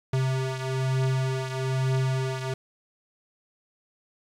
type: beating tone pair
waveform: square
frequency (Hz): 131.1 / 132.2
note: C3 / C3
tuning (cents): +4 / +18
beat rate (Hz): 1.1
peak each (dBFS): -26 / -31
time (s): 0.13-2.54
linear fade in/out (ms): 5
effects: low-pass 8000 Hz 12 dB/octave + 9-bit